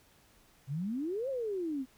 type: exponential two-way sweep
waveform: sine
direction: up then down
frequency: 127.4 to 557 to 249.8 Hz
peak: -32 dBFS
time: 0.67-1.86 s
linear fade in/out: 50 ms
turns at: 1.29 s
effects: pink hiss -64 dBFS RMS until 1.97 s